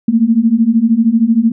sine beating tone pair, 220 / 233 Hz, A3 / A#3, 0 / -1 cents, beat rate 13 Hz, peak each -12 / -10 dBFS, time 0.08-1.52 s, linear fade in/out 5 ms, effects none

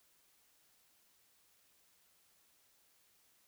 silence, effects white hiss -71 dBFS RMS until 3.47 s

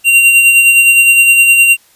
square tone with tremolo, 2760 Hz, F7, 21 cents flat, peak -3 dBFS, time 0.04-1.77 s, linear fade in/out 50 ms, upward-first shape sine, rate 9.7 Hz, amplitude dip 40%, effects white hiss -48 dBFS RMS until 1.95 s + resampled to 32000 Hz

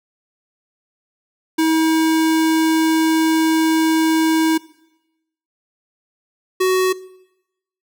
square tone pair in turn, 320.3 / 372.6 Hz, E4 / F#4, -50 / +12 cents, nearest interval minor third, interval 262 cents, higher second, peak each -14 dBFS, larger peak neither, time 1.58-4.58 / 6.6-6.93 s, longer first, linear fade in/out 10 ms, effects noise-tail reverb RT60 0.9 s tail -20 dB re dry

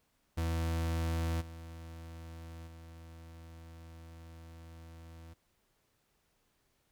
40% pulse tone with level steps, 82.41 Hz, E2, in tune, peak -30 / -44 / -48 dBFS, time 0.37-5.34 s, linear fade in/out 10 ms, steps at 1.4 / 2.66 s, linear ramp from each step 20 ms, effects pink hiss -75 dBFS RMS until 6.91 s

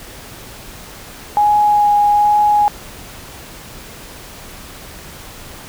sine tone with vibrato, 830 Hz, G#5, 1 cent flat, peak -9 dBFS, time 1.37-2.68 s, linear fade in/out 0 ms, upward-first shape sine, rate 1.2 Hz, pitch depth 11 cents each way, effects pink hiss -35 dBFS RMS until 5.68 s

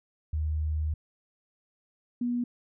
sine tone pair in turn, 77.1 / 242.2 Hz, D#2 / B3, -15 / -34 cents, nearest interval octave + minor sixth, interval 1981 cents, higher second, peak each -26 dBFS, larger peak neither, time 0.33-0.94 / 2.21-2.44 s, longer first, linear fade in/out 5 ms, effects none

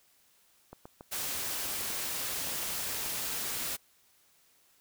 clicks, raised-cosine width 1 ms, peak -31 dBFS, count 8, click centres 0.73 / 0.855 / 1.009 / 1.657 / 1.81 / 1.903 / 2.472 / 3.061 s
white noise, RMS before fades -35 dBFS, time 1.11-3.77 s, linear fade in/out 20 ms
effects white hiss -66 dBFS RMS until 4.8 s

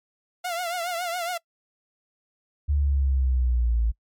sawtooth tone with vibrato, 698.5 Hz, F5, in tune, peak -23 dBFS, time 0.44-1.38 s, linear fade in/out 10 ms, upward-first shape triangle, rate 7.2 Hz, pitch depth 100 cents each way
sine linear sweep, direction down, 73.42 to 55 Hz, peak -19 dBFS, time 2.68-3.92 s, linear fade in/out 20 ms
effects noise-tail reverb RT60 0.1 s tail -24 dB re dry + MP3 96 kbps

